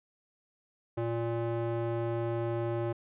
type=tone with band-pass filter; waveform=square; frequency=116.54 Hz; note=A#2; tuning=in tune; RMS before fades=-32 dBFS; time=0.97-2.93 s; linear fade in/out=10 ms; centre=450 Hz; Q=0.99; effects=resampled to 8000 Hz